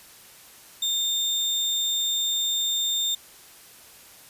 sine tone with sample-and-hold, 3625 Hz, A#7, 49 cents flat, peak -22 dBFS, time 0.82-3.15 s, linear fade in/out 5 ms, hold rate 11025 Hz, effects white hiss -49 dBFS RMS until 4.29 s + resampled to 32000 Hz

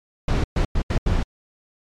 brown noise bursts at uneven times, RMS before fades -19 dBFS, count 5, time 0.28-0.44 / 0.56-0.65 / 0.75-0.82 / 0.9-0.98 / 1.06-1.23 s, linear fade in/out 5 ms, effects low-pass 6000 Hz 12 dB/octave + MP3 96 kbps

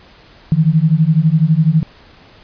sine beating tone pair, 152.8 / 164.8 Hz, D#3 / E3, -31 / 0 cents, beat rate 12 Hz, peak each -12 dBFS, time 0.52-1.83 s, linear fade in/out 0 ms, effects pink hiss -44 dBFS RMS until 2.43 s + resampled to 11025 Hz

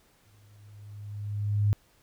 sine tone with exponential growth, 103.3 Hz, G#2, 9 cents flat, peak -19 dBFS, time 0.25-1.73 s, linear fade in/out 0 ms, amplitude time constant 320 ms, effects pink hiss -64 dBFS RMS until 2.02 s

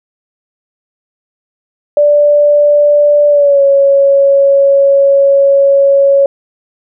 sine tone with pitch glide, 586 to 555 Hz, D5 to C#5, -4 to +2 cents, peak -4 dBFS, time 1.97-6.26 s, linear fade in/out 2 ms, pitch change -94 cents, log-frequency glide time 3.29-3.62 s, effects none

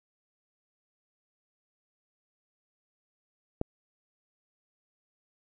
click, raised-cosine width 2 ms, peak -15 dBFS, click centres 3.614 s, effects none

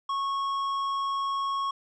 sine tone with tanh clipping, 1100 Hz, C#6, 14 cents flat, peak -28 dBFS, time 0.09-1.71 s, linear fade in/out 5 ms, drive 9 dB, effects none

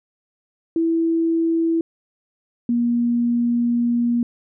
sine tone pair in turn, 329.6 / 238.1 Hz, E4 / A#3, 0 / +37 cents, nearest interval tritone, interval 563 cents, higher first, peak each -16 dBFS, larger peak neither, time 0.76-1.81 / 2.69-4.23 s, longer second, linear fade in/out 2 ms, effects none

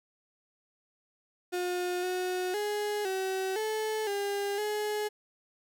35% pulse tone with pitch steps, 358.4 / 365.3 / 416.4 / 379.8 / 434.2 / 402.6 / 421.2 Hz, F4 / F#4 / G#4 / F#4 / A4 / G4 / G#4, +45 / -22 / +5 / +45 / -23 / +46 / +24 cents, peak -28 dBFS, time 1.52-5.09 s, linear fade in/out 20 ms, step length 510 ms, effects none

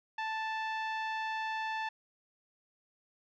10% pulse tone with low-pass filter, 880 Hz, A5, in tune, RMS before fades -36 dBFS, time 0.18-1.89 s, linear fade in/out 5 ms, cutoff 1800 Hz, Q 0.64, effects none

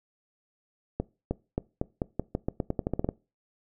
accelerating click train, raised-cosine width 2 ms, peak -14 dBFS, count 16, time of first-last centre 1-3.089 s, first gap 310 ms, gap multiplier 0.87, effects noise-tail reverb RT60 0.3 s tail -22 dB re dry

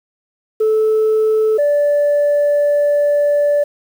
sine tone pair in turn, 435.9 / 581.9 Hz, A4 / D5, -16 / -16 cents, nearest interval perfect fourth, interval 500 cents, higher second, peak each -9 dBFS, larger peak neither, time 0.6-1.58 / 1.58-3.64 s, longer second, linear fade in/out 10 ms, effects tanh soft clip ceiling -9 dBFS + 7-bit

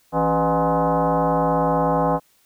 sine tone with frequency modulation, 165.9 Hz, E3, 11 cents sharp, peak -16 dBFS, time 0.12-2.2 s, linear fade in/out 50 ms, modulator 221 Hz, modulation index 4.1, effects white hiss -60 dBFS RMS until 2.45 s

